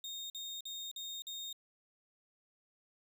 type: tone bursts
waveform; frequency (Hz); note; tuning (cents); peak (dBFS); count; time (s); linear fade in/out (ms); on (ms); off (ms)
35% pulse; 3692; A#7; -17; -39; 5; 0.04-1.528; 2; 260; 47
effects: none